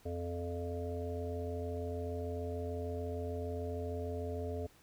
harmonic tone, 86.6 Hz, F2, 14 cents flat, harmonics 1 / 3 / 5 / 7 / 8, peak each -39 / -45 / -41 / -45 / -49 dBFS, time 0.05-4.67 s, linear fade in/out 10 ms, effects pink hiss -64 dBFS RMS until 4.82 s

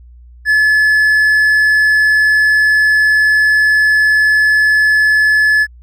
triangle tone, 1719 Hz, A6, 41 cents flat, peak -6 dBFS, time 0.45-5.67 s, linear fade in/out 50 ms, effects added 60 Hz sine -36 dBFS peak until 5.82 s

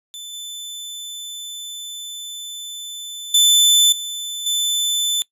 sawtooth tone with level steps, 3520 Hz, A7, in tune, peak -28 / -26 / -7 / -22 / -14 dBFS, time 0.14-5.22 s, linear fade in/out 0 ms, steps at 0.33 / 3.34 / 3.92 / 4.46 s, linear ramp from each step 5 ms, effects noise-tail reverb RT60 0.1 s tail -21 dB re dry + resampled to 32000 Hz

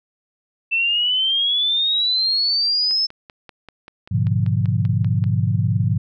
sine exponential sweep, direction up, 2658 to 5290 Hz, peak -16 dBFS, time 0.71-3.07 s, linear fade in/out 20 ms
click train, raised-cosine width 0.3 ms, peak -23 dBFS, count 13, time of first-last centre 2.91-5.24 s, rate 5.15 Hz
sine chord, G# diminished seventh, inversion none, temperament equal with one note detuned, 103.83 / 122.62 / 146.83 / 174.61 Hz, G#2 / B2 / D3 / F3, 0 / -12 / 0 / 0 cents, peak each -19 / -21 / -24 / -24 dBFS, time 4.11-5.98 s, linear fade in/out 10 ms
effects none

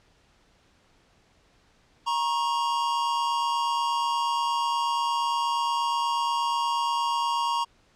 square tone pair together, 944 / 1092.4 Hz, A#5 / C#6, +22 / -26 cents, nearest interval minor third, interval 252 cents, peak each -26 / -29 dBFS, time 2.06-7.65 s, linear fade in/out 20 ms, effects pink hiss -62 dBFS RMS until 7.95 s + low-pass 6000 Hz 12 dB/octave

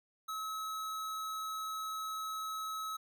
square tone, 1288 Hz, E6, 41 cents flat, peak -38 dBFS, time 0.28-2.97 s, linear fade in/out 10 ms, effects none

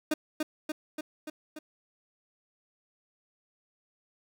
30% pulse tone with echo, 307.5 Hz, D#4, 20 cents flat, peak -22 dBFS, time 0.11-0.14 s, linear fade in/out 5 ms, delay 290 ms, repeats 5, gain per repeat -3 dB, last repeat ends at 1.59 s, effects none

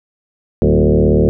sine tone with frequency modulation, 134.4 Hz, C3, 47 cents sharp, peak -8 dBFS, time 0.62-1.29 s, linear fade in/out 0 ms, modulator 76.2 Hz, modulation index 5, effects none

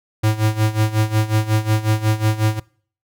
square tone with tremolo, 108.3 Hz, A2, 27 cents flat, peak -13 dBFS, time 0.23-2.6 s, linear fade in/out 10 ms, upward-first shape sine, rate 5.5 Hz, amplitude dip 80%, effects noise-tail reverb RT60 0.5 s tail -23 dB re dry

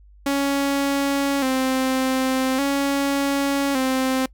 sawtooth tone with vibrato, 270 Hz, C#4, 45 cents flat, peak -15 dBFS, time 0.26-4.26 s, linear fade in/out 5 ms, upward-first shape square, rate 0.43 Hz, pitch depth 56 cents each way, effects noise-tail reverb RT60 0.1 s tail -23 dB re dry + added 50 Hz sine -46 dBFS peak until 4.33 s

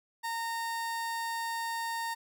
30% pulse tone, 920 Hz, A#5, 23 cents flat, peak -30 dBFS, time 0.23-2.15 s, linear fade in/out 20 ms, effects none

